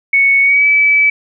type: tone with pitch glide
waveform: sine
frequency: 2217 to 2298 Hz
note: C#7 to D7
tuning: 0 to -38 cents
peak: -7 dBFS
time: 0.13-1.1 s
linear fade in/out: 5 ms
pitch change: +62 cents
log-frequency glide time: 0.42-0.66 s
effects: none